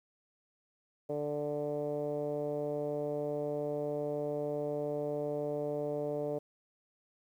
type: tone with low-pass filter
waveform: 10% pulse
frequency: 147.2 Hz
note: D3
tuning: 4 cents sharp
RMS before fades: -35 dBFS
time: 1.09-6.39 s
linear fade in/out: 10 ms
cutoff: 530 Hz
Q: 4.8
effects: 11-bit